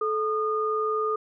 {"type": "tone pair together", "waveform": "sine", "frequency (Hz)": [434, 1222], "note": ["A4", "D#6"], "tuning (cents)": [-24, -32], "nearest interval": "octave + tritone", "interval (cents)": 1792, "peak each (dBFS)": -26, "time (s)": [0.01, 1.16], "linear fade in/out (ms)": 5, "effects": []}